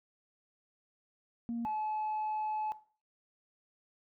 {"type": "tone pair in turn", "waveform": "sine", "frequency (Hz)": [234, 858.8], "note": ["A#3", "A5"], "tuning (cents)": [7, -42], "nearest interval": "octave + major seventh", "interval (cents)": 2251, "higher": "second", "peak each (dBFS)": [-32, -31], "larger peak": "second", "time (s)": [[1.49, 1.65], [1.65, 2.72]], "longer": "second", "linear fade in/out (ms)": 0, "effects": ["noise-tail reverb RT60 0.4 s tail -17 dB re dry", "tanh soft clip ceiling -30 dBFS"]}